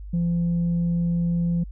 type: tone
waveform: sine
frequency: 171.2 Hz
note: F3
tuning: 34 cents flat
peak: -18 dBFS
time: 0.13-1.64 s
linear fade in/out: 10 ms
effects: tanh soft clip ceiling -18 dBFS + added 50 Hz sine -34 dBFS peak until 1.71 s